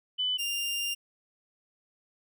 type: tone pair in turn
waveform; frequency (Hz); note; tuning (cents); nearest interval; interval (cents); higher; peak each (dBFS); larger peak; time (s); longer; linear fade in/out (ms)
sine / sawtooth; 3000 / 2797; F#7 / F7; +23 / +2; minor second; 121; first; -26; neither; 0.18-0.38 / 0.38-0.95; second; 20
effects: none